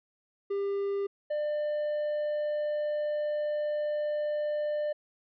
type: tone pair in turn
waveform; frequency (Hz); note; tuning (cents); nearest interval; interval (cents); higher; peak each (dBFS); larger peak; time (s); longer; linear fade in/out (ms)
triangle; 398.8 / 597.5; G4 / D5; +30 / +30; perfect fifth; 700; second; -26 / -26; neither; 0.5-1.07 / 1.3-4.93; second; 10
effects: resampled to 11025 Hz